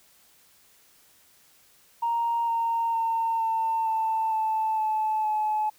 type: tone with pitch steps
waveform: sine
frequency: 932.3 / 921.1 / 910 / 899 / 888.1 / 877.4 / 866.9 / 856.4 Hz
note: A#5 / A#5 / A#5 / A5 / A5 / A5 / A5 / A5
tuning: 0 / -21 / -42 / +37 / +16 / -5 / -26 / -47 cents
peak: -22 dBFS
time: 2.02-5.7 s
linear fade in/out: 10 ms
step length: 460 ms
effects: tanh soft clip ceiling -18 dBFS + white hiss -59 dBFS RMS until 5.78 s